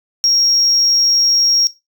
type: tone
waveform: triangle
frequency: 5588 Hz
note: F8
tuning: in tune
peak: -8 dBFS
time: 0.24-1.67 s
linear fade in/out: 0 ms
effects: noise-tail reverb RT60 0.2 s tail -17 dB re dry + tanh soft clip ceiling -5 dBFS